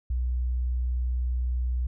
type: tone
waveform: sine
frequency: 61.74 Hz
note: B1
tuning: in tune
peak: -24 dBFS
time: 0.1-1.87 s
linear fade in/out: 5 ms
effects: none